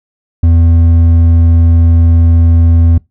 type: tone with hard clipping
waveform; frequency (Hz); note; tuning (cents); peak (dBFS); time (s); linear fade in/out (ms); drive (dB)
sine; 83.5; E2; +23; -5; 0.43-2.98; 5; 5
effects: noise-tail reverb RT60 0.2 s tail -24 dB re dry